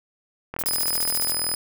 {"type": "click train", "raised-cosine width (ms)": 0.5, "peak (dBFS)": -17, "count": 42, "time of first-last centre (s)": [0.54, 1.54], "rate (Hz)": 41}
{"type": "noise bursts", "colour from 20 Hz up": "violet", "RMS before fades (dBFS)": -26, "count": 11, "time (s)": [0.59, 1.315], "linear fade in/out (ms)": 0, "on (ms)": 35, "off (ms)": 34}
{"type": "tone", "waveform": "5% pulse", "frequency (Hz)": 5020, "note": "D#8", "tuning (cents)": 15, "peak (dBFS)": -18, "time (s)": [0.66, 1.55], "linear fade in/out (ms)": 2}
{"effects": []}